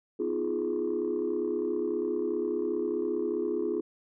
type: chord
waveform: sine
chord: F half-diminished seventh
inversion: second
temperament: just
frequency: 251.4 / 314.3 / 349.2 / 419.1 Hz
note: Cb4 / Eb4 / F4 / Ab4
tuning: +31 / +18 / 0 / +16 cents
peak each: -36 / -34 / -30 / -30 dBFS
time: 0.19-3.81 s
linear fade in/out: 10 ms
effects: tanh soft clip ceiling -21 dBFS